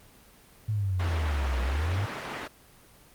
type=exponential two-way sweep; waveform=sine; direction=down then up; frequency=110 to 60.9 to 106.3 Hz; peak=-25 dBFS; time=0.68-2.06 s; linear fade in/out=10 ms; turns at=1.62 s
type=band-pass noise; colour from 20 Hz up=white; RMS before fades=-36 dBFS; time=0.99-2.48 s; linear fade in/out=10 ms; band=110 to 1900 Hz; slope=12 dB/octave
effects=pink hiss -55 dBFS RMS until 3.14 s + Opus 24 kbps